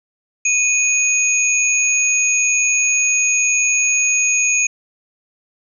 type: tone pair together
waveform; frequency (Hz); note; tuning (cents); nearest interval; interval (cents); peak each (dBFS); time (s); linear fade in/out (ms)
sine; 2489 / 6645; D#7 / G#8; 0 / 0; octave + perfect fourth; 1700; -16; 0.45-4.67; 5
effects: none